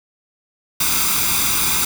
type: noise with comb filter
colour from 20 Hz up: white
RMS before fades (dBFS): -18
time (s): 0.8-1.85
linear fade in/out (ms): 5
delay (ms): 0.83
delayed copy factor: +0.7
effects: none